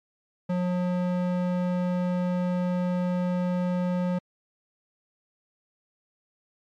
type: tone with band-pass filter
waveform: square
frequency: 179.5 Hz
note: F3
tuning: 48 cents sharp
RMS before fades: -26 dBFS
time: 0.49-4.19 s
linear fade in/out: 10 ms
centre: 370 Hz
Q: 0.62
effects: MP3 96 kbps